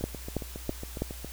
two click trains, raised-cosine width 2 ms, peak -15 / -24 dBFS, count 4 / 10, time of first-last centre 0.04-1.02 / 0.01-1.246 s, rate 3.06 / 7.28 Hz, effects added 60 Hz sine -41 dBFS peak until 1.32 s + white hiss -46 dBFS RMS until 1.32 s

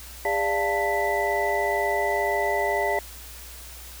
sine tone cluster, 405.5 / 589 / 691 / 886 / 1982 Hz, G#4 / D5 / F5 / A5 / B6, -41 / +5 / -19 / +12 / +6 cents, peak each -28 dBFS, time 0.25-2.99 s, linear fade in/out 2 ms, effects added 60 Hz sine -43 dBFS peak until 4 s + white hiss -43 dBFS RMS until 4 s

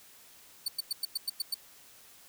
sawtooth tone bursts, 4513 Hz, C#8, 30 cents sharp, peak -26 dBFS, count 8, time 0.66-1.544 s, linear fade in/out 5 ms, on 23 ms, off 100 ms, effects white hiss -56 dBFS RMS until 2.28 s

